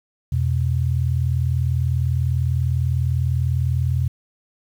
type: tone pair together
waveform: sine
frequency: 85.7 / 125.71 Hz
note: F2 / B2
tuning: -32 / +31 cents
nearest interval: perfect fifth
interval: 663 cents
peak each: -20 dBFS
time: 0.32-4.08 s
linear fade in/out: 5 ms
effects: 8-bit